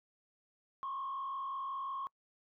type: tone with frequency modulation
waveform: sine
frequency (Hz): 1085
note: C#6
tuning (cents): -37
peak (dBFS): -36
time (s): 0.83-2.07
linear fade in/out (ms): 0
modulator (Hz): 45.5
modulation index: 0.83
effects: noise-tail reverb RT60 0.1 s tail -26 dB re dry + tanh soft clip ceiling -33 dBFS